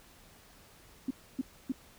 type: tone bursts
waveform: sine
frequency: 261.6 Hz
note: C4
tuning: in tune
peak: -28 dBFS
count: 3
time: 1.08-1.721 s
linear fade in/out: 5 ms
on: 27 ms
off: 280 ms
effects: pink hiss -58 dBFS RMS until 1.98 s